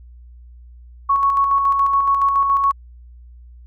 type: tone with tremolo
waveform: sine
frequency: 1108.7 Hz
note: C#6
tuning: in tune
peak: -12 dBFS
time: 1.09-2.72 s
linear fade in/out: 10 ms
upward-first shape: square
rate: 7.1 Hz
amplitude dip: 35%
effects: added 60 Hz sine -39 dBFS peak until 3.66 s